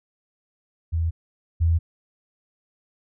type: tone pair in turn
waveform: sine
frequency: 82.41 / 82.94 Hz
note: E2 / E2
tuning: 0 / +11 cents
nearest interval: unison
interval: 11 cents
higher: second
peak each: -20 / -16 dBFS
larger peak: second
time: 0.92-1.11 / 1.6-1.79 s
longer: neither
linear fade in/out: 20 ms
effects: none